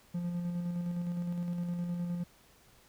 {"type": "tone with tremolo", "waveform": "triangle", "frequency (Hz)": 174.4, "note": "F3", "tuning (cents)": -2, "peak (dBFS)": -29, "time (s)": [0.14, 2.24], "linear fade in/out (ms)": 10, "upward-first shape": "square", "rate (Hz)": 9.7, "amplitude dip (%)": 30, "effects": ["pink hiss -62 dBFS RMS until 2.88 s"]}